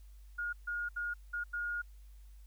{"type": "tone bursts at uneven times", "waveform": "sine", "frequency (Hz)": 1429, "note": "F6", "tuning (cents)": 39, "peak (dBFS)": -34, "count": 5, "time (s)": [[0.38, 0.53], [0.67, 0.89], [0.96, 1.14], [1.33, 1.44], [1.53, 1.82]], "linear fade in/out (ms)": 10, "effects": ["added 50 Hz sine -51 dBFS peak until 2.46 s", "white hiss -71 dBFS RMS until 2.46 s"]}